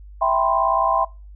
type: chord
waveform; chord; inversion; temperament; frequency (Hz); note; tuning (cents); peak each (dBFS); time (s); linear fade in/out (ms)
sine; C major seventh; first; equal; 659.3 / 784 / 987.8 / 1046.5; E5 / G5 / B5 / C6; 0 / 0 / 0 / 0; -21 / -22 / -23 / -20; 0.21-1.05; 10
effects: noise-tail reverb RT60 0.3 s tail -22 dB re dry + added 50 Hz sine -38 dBFS peak until 1.35 s